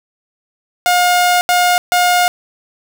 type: tone bursts at uneven times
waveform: sawtooth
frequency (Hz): 714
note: F5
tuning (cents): +38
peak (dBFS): -6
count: 3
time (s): 0.86-1.41 / 1.49-1.78 / 1.92-2.28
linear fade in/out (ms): 0
effects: none